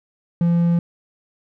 triangle tone, 170.9 Hz, F3, 37 cents flat, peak -12 dBFS, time 0.41-0.79 s, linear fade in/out 2 ms, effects none

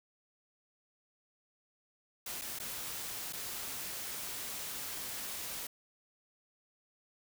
white noise with dropouts, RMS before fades -41 dBFS, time 2.26-5.67 s, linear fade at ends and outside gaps 5 ms, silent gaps 2.414-2.418 / 2.589-2.598 / 3.326-3.332 s, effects none

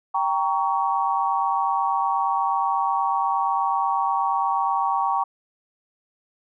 sine chord, G diminished, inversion none, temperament equal with one note detuned, 784 / 932.3 / 1121.6 Hz, G5 / Bb5 / Db6, 0 / 0 / +20 cents, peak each -24 dBFS, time 0.14-5.24 s, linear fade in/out 10 ms, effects none

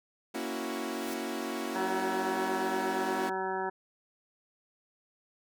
sawtooth chord, F# dominant seventh, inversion first, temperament equal, 233.1 / 277.2 / 329.6 / 370 Hz, A#3 / C#4 / E4 / F#4, 0 / 0 / 0 / 0 cents, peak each -35 dBFS, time 0.34-3.3 s, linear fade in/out 10 ms
white noise with exponential growth, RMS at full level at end -42 dBFS, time 0.68-1.14 s, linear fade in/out 5 ms, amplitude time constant 100 ms
harmonic tone, 189.3 Hz, F#3, 40 cents sharp, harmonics 1 / 2 / 3 / 4 / 5 / 7 / 8 / 9, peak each -45 / -35 / -45 / -36 / -36 / -43 / -44 / -41 dBFS, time 1.75-3.7 s, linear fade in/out 10 ms
effects none

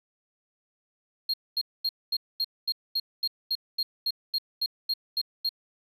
triangle tone bursts, 4238 Hz, C8, 21 cents sharp, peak -23 dBFS, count 16, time 1.29-5.492 s, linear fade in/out 5 ms, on 47 ms, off 230 ms, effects none

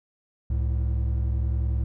triangle tone pair together, 67.3 / 108.49 Hz, C2 / A2, +49 / -24 cents, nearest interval minor sixth, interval 827 cents, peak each -21 / -27 dBFS, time 0.5-1.84 s, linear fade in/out 5 ms, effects none

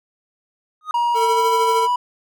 triangle tone with exponential growth, 1244.5 Hz, D#6, in tune, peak -16 dBFS, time 0.81-0.91 s, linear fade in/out 1 ms, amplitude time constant 20 ms
triangle tone with pitch glide, 951 to 981.7 Hz, A#5 to B5, +34 to -11 cents, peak -14 dBFS, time 0.94-1.96 s, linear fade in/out 5 ms, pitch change +55 cents, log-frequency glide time 1.1-1.46 s
square tone with tremolo, 450.9 Hz, A4, 42 cents sharp, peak -18 dBFS, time 1.14-1.88 s, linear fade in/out 50 ms, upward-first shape sine, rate 13 Hz, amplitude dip 40%
effects none

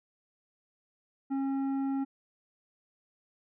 triangle tone with tanh clipping, 271.9 Hz, C#4, 33 cents flat, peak -30 dBFS, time 1.3-2.05 s, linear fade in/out 20 ms, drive 13 dB, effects none

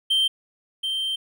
triangle tone pair in turn, 3136 / 3136 Hz, G7 / G7, 0 / 0 cents, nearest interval unison, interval 0 cents, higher neither, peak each -16 / -22 dBFS, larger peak first, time 0.1-0.28 / 0.83-1.16 s, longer second, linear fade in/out 10 ms, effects none

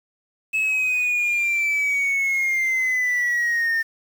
sine linear sweep, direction down, 2597 to 1807 Hz, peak -16 dBFS, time 0.53-3.83 s, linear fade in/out 20 ms, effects tanh soft clip ceiling -18 dBFS + 7-bit

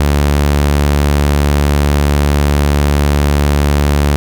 sawtooth tone, 72.3 Hz, D2, 27 cents flat, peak -5 dBFS, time 0-4.16 s, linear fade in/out 0 ms, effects none

